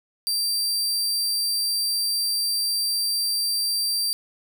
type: tone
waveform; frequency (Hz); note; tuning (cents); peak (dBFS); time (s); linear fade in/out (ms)
sawtooth; 4699; D8; 0; -19; 0.27-4.13; 0
effects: none